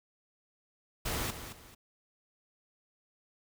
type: noise with echo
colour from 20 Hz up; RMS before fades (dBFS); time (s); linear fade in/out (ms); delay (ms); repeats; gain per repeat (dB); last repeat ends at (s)
pink; -34; 1.05-1.31; 10; 220; 2; -10; 1.75
effects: none